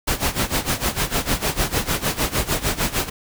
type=noise with tremolo; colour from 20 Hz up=pink; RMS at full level=-19 dBFS; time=0.07-3.1 s; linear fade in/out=10 ms; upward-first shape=sine; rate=6.6 Hz; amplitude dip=85%; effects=none